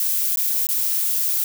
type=noise with dropouts; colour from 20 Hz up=violet; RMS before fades=-21 dBFS; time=0-1.44 s; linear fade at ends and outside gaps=1 ms; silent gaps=0.359-0.372 / 0.669-0.688 s; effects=none